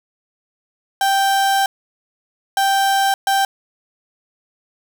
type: tone bursts at uneven times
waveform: 35% pulse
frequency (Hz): 784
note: G5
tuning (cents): 0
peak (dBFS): -12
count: 3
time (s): 1.01-1.66 / 2.57-3.14 / 3.27-3.45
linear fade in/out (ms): 2
effects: 8-bit